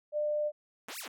sine tone, 598 Hz, D5, 31 cents sharp, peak -28 dBFS, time 0.12-0.52 s, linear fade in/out 50 ms
5% pulse exponential two-way sweep, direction up then down, 181.4 to 2803 to 196.6 Hz, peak -29 dBFS, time 0.88-1.08 s, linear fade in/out 5 ms, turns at 0.99 s
effects none

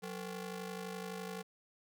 sawtooth ring-modulated tone, 315.8 Hz, D#4, 26 cents sharp, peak -34 dBFS, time 0.02-1.43 s, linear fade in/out 20 ms, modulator 132 Hz, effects none

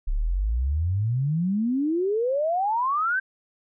sine exponential sweep, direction up, 32.29 to 1592 Hz, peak -21 dBFS, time 0.07-3.2 s, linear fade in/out 10 ms, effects none

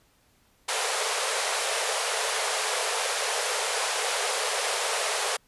pink band-pass noise, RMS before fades -28 dBFS, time 0.68-5.37 s, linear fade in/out 10 ms, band 420 to 11000 Hz, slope 96 dB/octave, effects pink hiss -64 dBFS RMS until 5.47 s + resampled to 32000 Hz

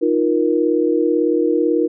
sine chord, Eb suspended second, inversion none, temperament equal with one note detuned, 311.1 / 349.2 / 472.1 Hz, Eb4 / F4 / Bb4, 0 / 0 / +22 cents, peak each -18 dBFS, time 0.01-1.88 s, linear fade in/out 20 ms, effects none

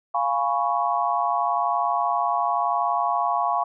sine chord, C# dominant seventh, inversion first, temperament equal, 698.5 / 830.6 / 987.8 / 1108.7 Hz, E#5 / G#5 / B5 / C#6, 0 / 0 / 0 / 0 cents, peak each -25 / -26 / -27 / -25 dBFS, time 0.14-3.64 s, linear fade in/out 10 ms, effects none

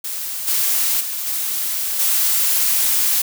blue noise with level steps, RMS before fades -26 / -18 / -25 / -22 / -17 dBFS, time 0.04-3.22 s, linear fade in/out 5 ms, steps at 0.47 / 1 / 1.26 / 1.99 s, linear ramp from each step 10 ms, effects none

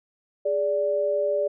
sine tone pair together, 414.4 / 583 Hz, G#4 / D5, -4 / -13 cents, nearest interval tritone, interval 591 cents, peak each -27 / -22 dBFS, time 0.45-1.48 s, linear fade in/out 10 ms, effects none

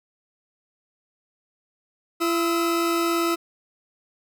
40% pulse tone pair together, 338 / 1294 Hz, E4 / E6, +43 / -32 cents, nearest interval octave + major seventh, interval 2325 cents, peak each -21 / -25 dBFS, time 2.2-3.36 s, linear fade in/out 20 ms, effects none

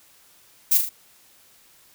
violet noise with echo, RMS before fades -17 dBFS, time 0.71-0.78 s, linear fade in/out 10 ms, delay 38 ms, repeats 3, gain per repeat -5 dB, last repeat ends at 0.894 s, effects white hiss -55 dBFS RMS until 1.94 s

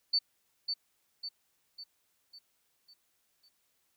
sine tone with echo, 4500 Hz, C#8, 25 cents sharp, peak -24 dBFS, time 0.13-0.19 s, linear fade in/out 10 ms, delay 550 ms, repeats 6, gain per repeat -6 dB, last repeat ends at 3.49 s, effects white hiss -75 dBFS RMS until 3.96 s

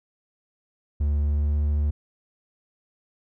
triangle tone with pitch glide, 73 to 73.85 Hz, D2 to D2, -10 to +10 cents, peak -18 dBFS, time 1-1.91 s, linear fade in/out 10 ms, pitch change +20 cents, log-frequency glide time 1.17-1.59 s, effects none

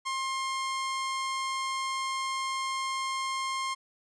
sawtooth tone, 1063 Hz, C6, 27 cents sharp, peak -26 dBFS, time 0.05-3.75 s, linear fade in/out 20 ms, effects resampled to 22050 Hz

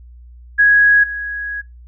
sine tone with level steps, 1661.2 Hz, G#6, in tune, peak -7 / -21 dBFS, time 0.58-1.62 s, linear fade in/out 20 ms, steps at 1.03 s, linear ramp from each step 10 ms, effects noise-tail reverb RT60 0.2 s tail -20 dB re dry + added 60 Hz sine -37 dBFS peak until 1.87 s

